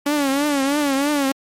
sawtooth tone with vibrato, 283 Hz, C#4, 36 cents sharp, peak -13 dBFS, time 0.06-1.32 s, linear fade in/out 5 ms, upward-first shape triangle, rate 3.1 Hz, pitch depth 110 cents each way, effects MP3 64 kbps

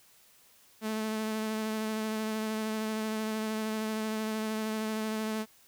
sawtooth tone with vibrato, 217.8 Hz, A3, 17 cents flat, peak -27 dBFS, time 0.81-5.46 s, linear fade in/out 50 ms, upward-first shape sine, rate 13 Hz, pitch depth 16 cents each way, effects white hiss -61 dBFS RMS until 5.67 s

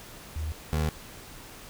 sine / 25% pulse tone pair in turn, 77.5 / 77.5 Hz, D#2 / D#2, -6 / -6 cents, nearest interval unison, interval 0 cents, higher neither, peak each -29 / -21 dBFS, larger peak second, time 0.36-0.52 / 0.73-0.89 s, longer neither, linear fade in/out 0 ms, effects pink hiss -46 dBFS RMS until 1.69 s

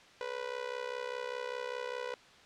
sawtooth tone with amplitude modulation, 493.9 Hz, B4, in tune, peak -29 dBFS, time 0.21-2.14 s, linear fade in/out 0 ms, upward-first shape sine, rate 65 Hz, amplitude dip 85%, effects white hiss -57 dBFS RMS until 2.45 s + low-pass 4000 Hz 12 dB/octave

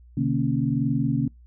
sine tone cluster, 129.1 / 150.6 / 231 / 275.6 Hz, C3 / D3 / A#3 / C#4, -23 / +44 / -16 / -10 cents, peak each -26 dBFS, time 0.17-1.28 s, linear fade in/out 5 ms, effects noise-tail reverb RT60 0.2 s tail -26 dB re dry + added 60 Hz sine -47 dBFS peak until 1.46 s

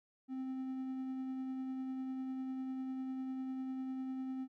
triangle tone with tremolo, 261.6 Hz, C4, in tune, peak -35 dBFS, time 0.28-4.48 s, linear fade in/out 50 ms, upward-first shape triangle, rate 10 Hz, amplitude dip 25%, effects none

